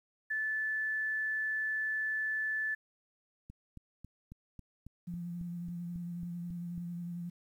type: tone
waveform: sine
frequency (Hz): 1744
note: A6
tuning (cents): -16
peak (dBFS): -31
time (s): 0.3-2.75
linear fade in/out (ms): 10
type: click train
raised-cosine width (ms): 5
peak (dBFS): -35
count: 13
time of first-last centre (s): 3.5-6.779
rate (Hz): 3.66
type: tone with vibrato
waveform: sine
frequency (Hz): 173.3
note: F3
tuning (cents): -13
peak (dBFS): -37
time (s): 5.07-7.3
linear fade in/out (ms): 10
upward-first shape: sine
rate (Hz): 11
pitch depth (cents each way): 24
effects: 11-bit